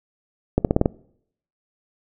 accelerating click train, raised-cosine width 2 ms, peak -3 dBFS, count 6, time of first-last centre 0.58-0.858 s, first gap 68 ms, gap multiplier 0.9, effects noise-tail reverb RT60 0.7 s tail -24 dB re dry

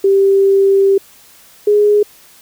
sine tone pair in turn, 392 / 415.3 Hz, G4 / G#4, 0 / 0 cents, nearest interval minor second, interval 100 cents, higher second, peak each -7 dBFS, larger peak neither, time 0.04-0.98 / 1.67-2.03 s, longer first, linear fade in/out 5 ms, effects white hiss -44 dBFS RMS until 2.41 s

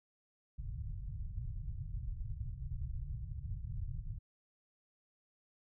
pink low-pass noise, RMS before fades -41 dBFS, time 0.58-4.19 s, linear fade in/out 10 ms, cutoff 140 Hz, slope 48 dB/octave, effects none

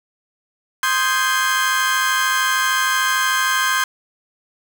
35% pulse chord, Ab major seventh, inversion first, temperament equal, 1046.5 / 1244.5 / 1568 / 1661.2 Hz, C6 / Eb6 / G6 / Ab6, 0 / 0 / 0 / 0 cents, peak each -19 / -24 / -18 / -23 dBFS, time 0.83-3.84 s, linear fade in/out 2 ms, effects none

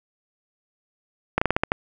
slowing click train, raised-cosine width 0.5 ms, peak -4 dBFS, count 7, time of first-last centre 1.38-1.719 s, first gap 35 ms, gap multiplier 1.19, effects none

